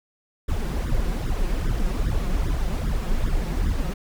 brown noise with flanger, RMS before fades -23 dBFS, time 0.48-3.94 s, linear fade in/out 10 ms, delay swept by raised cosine 0.56 to 5.66 ms, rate 2.5 Hz, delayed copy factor +1, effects none

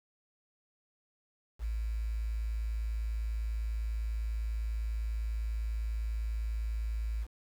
sine tone with quantisation, 55 Hz, A1, in tune, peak -31 dBFS, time 1.59-7.27 s, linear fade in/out 50 ms, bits 9, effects none

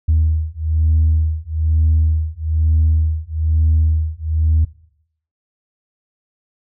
sine beating tone pair, 78.4 / 79.5 Hz, D#2 / D#2, +14 / +38 cents, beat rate 1.1 Hz, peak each -15 dBFS, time 0.08-4.65 s, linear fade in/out 10 ms, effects noise-tail reverb RT60 0.7 s tail -20 dB re dry + tanh soft clip ceiling -7 dBFS

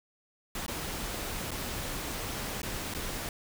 pink noise with dropouts, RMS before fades -36 dBFS, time 0.55-3.29 s, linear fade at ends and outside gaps 2 ms, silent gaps 0.664-0.68 / 1.508-1.515 / 2.618-2.63 / 2.939-2.947 s, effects none

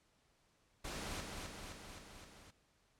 pink noise with echo, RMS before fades -44 dBFS, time 0.84-1.21 s, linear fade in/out 10 ms, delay 260 ms, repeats 5, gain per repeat -3 dB, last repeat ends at 2.51 s, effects pink hiss -74 dBFS RMS until 2.99 s + low-pass 9000 Hz 12 dB/octave

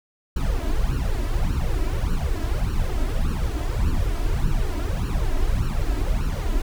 brown noise with flanger, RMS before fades -22 dBFS, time 0.36-6.62 s, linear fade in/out 5 ms, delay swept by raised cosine 0.7 to 3.1 ms, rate 1.7 Hz, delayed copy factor +0.9, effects none

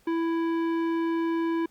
sine tone with tanh clipping, 331.1 Hz, E4, 8 cents sharp, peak -26 dBFS, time 0.07-1.66 s, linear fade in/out 5 ms, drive 14 dB, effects pink hiss -63 dBFS RMS until 1.7 s + Opus 48 kbps

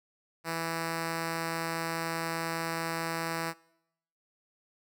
5% pulse tone, 164.81 Hz, E3, in tune, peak -20 dBFS, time 0.44-3.54 s, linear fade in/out 50 ms, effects noise-tail reverb RT60 0.8 s tail -23 dB re dry

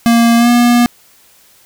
square tone with pitch glide, 233.1 to 240.3 Hz, A#3 to B3, 0 to -47 cents, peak -7 dBFS, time 0.06-0.86 s, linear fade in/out 0 ms, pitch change +53 cents, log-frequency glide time 0.37-0.49 s, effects white hiss -47 dBFS RMS until 1.65 s

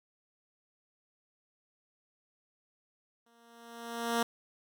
10% pulse tone with exponential growth, 233.1 Hz, A#3, in tune, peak -18 dBFS, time 3.26-4.23 s, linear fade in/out 5 ms, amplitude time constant 210 ms, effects none

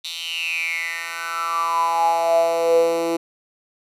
10% pulse tone with high-pass filter sweep, 167 Hz, E3, 23 cents sharp, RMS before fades -21 dBFS, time 0.04-3.17 s, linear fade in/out 10 ms, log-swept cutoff 3600 to 370 Hz, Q 9.9, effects resampled to 32000 Hz

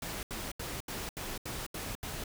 pink noise bursts, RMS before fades -39 dBFS, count 8, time 0.02-2.239 s, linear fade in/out 2 ms, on 210 ms, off 77 ms, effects none

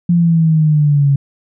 sine exponential sweep, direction down, 174.61 to 138.2 Hz, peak -8 dBFS, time 0.09-1.16 s, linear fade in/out 5 ms, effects none

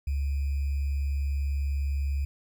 sine tone with sample-and-hold, 69.9 Hz, C#2, 15 cents sharp, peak -25 dBFS, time 0.07-2.25 s, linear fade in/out 5 ms, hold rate 2450 Hz, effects none

